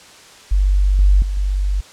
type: tone with level steps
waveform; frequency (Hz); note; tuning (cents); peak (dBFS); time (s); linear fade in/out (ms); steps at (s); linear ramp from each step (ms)
sine; 48.3; G1; -25; -11 / -8 / -18 / -15; 0.51-1.81; 10; 0.99 / 1.22 / 1.37; 2
effects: white hiss -42 dBFS RMS until 1.92 s + low-pass 7000 Hz 12 dB/octave